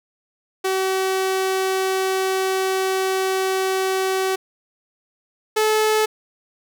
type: tone pair in turn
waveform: sawtooth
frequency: 380 / 432.2 Hz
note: F#4 / A4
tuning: +46 / -31 cents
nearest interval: major second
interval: 223 cents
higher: second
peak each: -15 / -12 dBFS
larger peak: second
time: 0.64-4.36 / 5.56-6.06 s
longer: first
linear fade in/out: 10 ms
effects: none